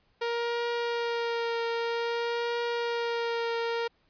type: tone with vibrato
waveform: sawtooth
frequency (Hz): 468.5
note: A#4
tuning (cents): +9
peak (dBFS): -24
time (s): 0.21-3.88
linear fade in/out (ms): 10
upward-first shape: triangle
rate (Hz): 0.52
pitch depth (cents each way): 20
effects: pink hiss -69 dBFS RMS until 4.09 s + resampled to 11025 Hz